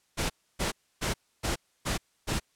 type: noise bursts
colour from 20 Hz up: pink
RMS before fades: -29 dBFS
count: 6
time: 0.17-2.4 s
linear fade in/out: 20 ms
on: 130 ms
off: 290 ms
effects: white hiss -70 dBFS RMS until 2.55 s + low-pass 10000 Hz 12 dB/octave